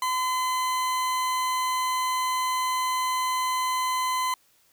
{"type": "tone", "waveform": "40% pulse", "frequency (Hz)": 1020, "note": "C6", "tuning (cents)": -44, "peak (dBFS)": -23, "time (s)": [0.02, 4.34], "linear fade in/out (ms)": 2, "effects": ["white hiss -63 dBFS RMS until 4.72 s"]}